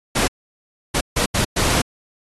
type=noise bursts at uneven times; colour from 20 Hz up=pink; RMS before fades=-19 dBFS; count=5; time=0.15-0.28 / 0.94-1.01 / 1.16-1.26 / 1.34-1.45 / 1.56-1.82 s; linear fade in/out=10 ms; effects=low-pass 12000 Hz 12 dB/octave + AAC 32 kbps